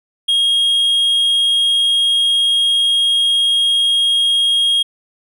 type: tone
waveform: triangle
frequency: 3261 Hz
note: G#7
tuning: 32 cents flat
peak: -10 dBFS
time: 0.28-4.83 s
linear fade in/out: 10 ms
effects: none